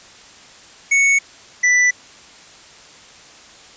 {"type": "tone pair in turn", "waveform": "square", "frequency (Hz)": [2217, 1979.3], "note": ["C#7", "B6"], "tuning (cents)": [0, 3], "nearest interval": "major second", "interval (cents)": 197, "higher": "first", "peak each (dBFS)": -12, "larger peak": "neither", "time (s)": [[0.91, 1.19], [1.63, 1.91]], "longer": "neither", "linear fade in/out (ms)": 10, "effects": ["white hiss -43 dBFS RMS until 3.76 s", "resampled to 16000 Hz"]}